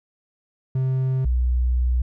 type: tone pair in turn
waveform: triangle / sine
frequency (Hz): 130.81 / 61.73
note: C3 / B1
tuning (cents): 0 / 0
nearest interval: octave + minor second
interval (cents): 1300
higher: first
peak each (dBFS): -17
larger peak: neither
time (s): 0.75-1.25 / 1.25-2.02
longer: second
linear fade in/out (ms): 5
effects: none